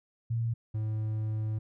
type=tone pair in turn; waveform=sine / triangle; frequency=115.6 / 108.53 Hz; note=A#2 / A2; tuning=-14 / -23 cents; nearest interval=minor second; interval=109 cents; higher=first; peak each=-27 dBFS; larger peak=neither; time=0.3-0.54 / 0.74-1.59 s; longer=second; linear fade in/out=10 ms; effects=none